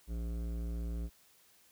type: tone with hard clipping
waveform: triangle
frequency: 57.4 Hz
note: A#1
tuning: 26 cents flat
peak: -37 dBFS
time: 0.07-1.1 s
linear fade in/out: 50 ms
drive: 18 dB
effects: white hiss -65 dBFS RMS until 1.71 s